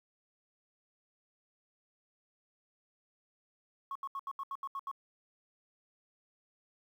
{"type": "tone bursts", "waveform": "sine", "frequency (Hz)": 1098, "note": "C#6", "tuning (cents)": -17, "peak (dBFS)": -35, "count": 9, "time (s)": [3.91, 4.914], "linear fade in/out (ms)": 2, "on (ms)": 44, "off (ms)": 76, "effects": ["tanh soft clip ceiling -32 dBFS", "11-bit"]}